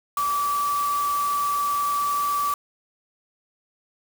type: tone in noise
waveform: sine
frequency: 1155 Hz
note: D6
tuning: 29 cents flat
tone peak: -21 dBFS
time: 0.17-2.54 s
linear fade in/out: 2 ms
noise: white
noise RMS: -35 dBFS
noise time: 0.17-2.54 s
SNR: +11 dB
effects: none